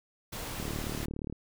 pink noise, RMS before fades -39 dBFS, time 0.32-1.06 s, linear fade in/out 10 ms
click train, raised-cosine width 3 ms, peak -24 dBFS, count 28, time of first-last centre 0.6-1.326 s, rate 37.2 Hz
effects none

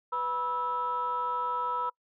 sine tone cluster, 495.3 / 977 / 1310 Hz, B4 / B5 / E6, +5 / -19 / -11 cents, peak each -39 / -30 / -31 dBFS, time 0.12-1.9 s, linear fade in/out 10 ms, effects noise-tail reverb RT60 0.1 s tail -26 dB re dry + tanh soft clip ceiling -21 dBFS

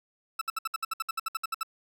40% pulse tone bursts, 1318.5 Hz, E6, in tune, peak -27 dBFS, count 15, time 0.39-1.632 s, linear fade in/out 5 ms, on 24 ms, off 63 ms, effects none

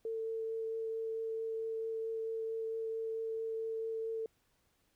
sine tone with vibrato, 448 Hz, A4, 31 cents sharp, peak -35 dBFS, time 0.05-4.26 s, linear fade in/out 2 ms, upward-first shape triangle, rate 4.5 Hz, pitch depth 9 cents each way, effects pink hiss -75 dBFS RMS until 4.95 s

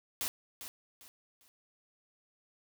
white noise with echo, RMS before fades -35 dBFS, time 0.21-0.28 s, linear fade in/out 0 ms, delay 400 ms, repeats 3, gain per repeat -10 dB, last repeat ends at 1.48 s, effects none

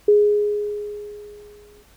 sine tone with exponential decay, 415.3 Hz, G#4, in tune, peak -9 dBFS, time 0.08-1.83 s, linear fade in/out 5 ms, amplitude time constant 380 ms, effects added 50 Hz sine -54 dBFS peak until 1.96 s + pink hiss -54 dBFS RMS until 1.96 s

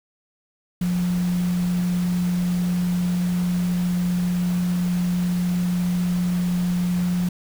sine tone in noise, 177.8 Hz, F3, 31 cents sharp, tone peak -19 dBFS, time 0.81-7.29 s, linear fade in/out 5 ms, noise pink, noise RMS -37 dBFS, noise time 0.81-7.29 s, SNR +15 dB, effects none

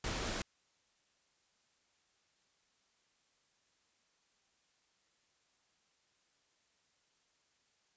pink noise, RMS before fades -38 dBFS, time 0.04-0.42 s, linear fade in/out 2 ms, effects white hiss -75 dBFS RMS until 7.96 s + resampled to 16000 Hz

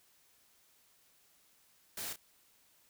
white noise with echo, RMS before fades -41 dBFS, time 1.97-2.13 s, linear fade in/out 5 ms, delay 31 ms, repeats 1, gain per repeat -9 dB, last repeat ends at 2.161 s, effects white hiss -68 dBFS RMS until 2.89 s

